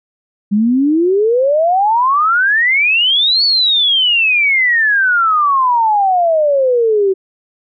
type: exponential two-way sweep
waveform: sine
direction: up then down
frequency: 198.5 to 4505 to 374.9 Hz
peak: -9 dBFS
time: 0.51-7.14 s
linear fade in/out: 20 ms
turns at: 3.44 s
effects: none